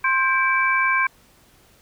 sine tone cluster, 1054 / 1586 / 2314 Hz, C6 / G6 / D7, +12 / +20 / -26 cents, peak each -21 dBFS, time 0.04-1.07 s, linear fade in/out 5 ms, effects pink hiss -55 dBFS RMS until 1.81 s

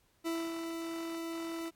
40% pulse tone with ADSR envelope, 330.9 Hz, E4, 7 cents sharp, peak -31 dBFS, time 0.24-1.71 s, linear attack 30 ms, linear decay 260 ms, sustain -5 dB, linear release 30 ms, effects pink hiss -71 dBFS RMS until 1.75 s + AAC 64 kbps

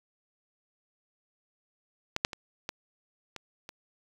clicks, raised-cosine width 0.2 ms, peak -11 / -6 / -20 / -16 / -22 / -24 dBFS, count 6, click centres 2.164 / 2.249 / 2.332 / 2.691 / 3.363 / 3.691 s, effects 7-bit

